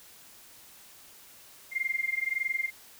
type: tone with amplitude modulation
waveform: sine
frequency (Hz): 2109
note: C7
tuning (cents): +13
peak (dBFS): -24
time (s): 1.71-2.71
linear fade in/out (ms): 50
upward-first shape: sine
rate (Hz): 21.6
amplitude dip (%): 90
effects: white hiss -53 dBFS RMS until 2.99 s